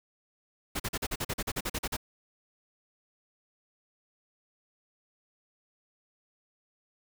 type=noise bursts; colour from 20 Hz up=pink; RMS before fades=-32 dBFS; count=14; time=0.75-1.968 s; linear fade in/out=10 ms; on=48 ms; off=42 ms; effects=none